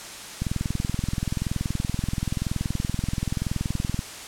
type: click train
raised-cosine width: 5 ms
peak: -13 dBFS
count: 76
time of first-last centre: 0.42-3.991 s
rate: 21 Hz
effects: white hiss -38 dBFS RMS until 4.27 s + low-pass 9000 Hz 12 dB/octave